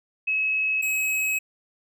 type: tone pair in turn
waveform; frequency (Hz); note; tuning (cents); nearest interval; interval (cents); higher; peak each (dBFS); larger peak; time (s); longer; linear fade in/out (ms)
sine / square; 2572 / 2557; E7 / D#7; -43 / +47; unison; 10; first; -21 / -23; first; 0.27-0.82 / 0.82-1.39; second; 10
effects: none